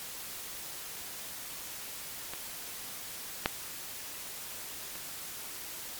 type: clicks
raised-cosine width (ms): 0.3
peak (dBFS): -22 / -9 / -27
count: 3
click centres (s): 2.336 / 3.459 / 4.956
effects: white hiss -42 dBFS RMS until 5.99 s + MP3 96 kbps